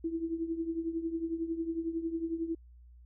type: tone with tremolo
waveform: sine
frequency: 329.6 Hz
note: E4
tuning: in tune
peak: -28 dBFS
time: 0.04-2.55 s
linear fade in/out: 5 ms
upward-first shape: triangle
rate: 11 Hz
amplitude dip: 80%
effects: added 60 Hz sine -52 dBFS peak until 3.05 s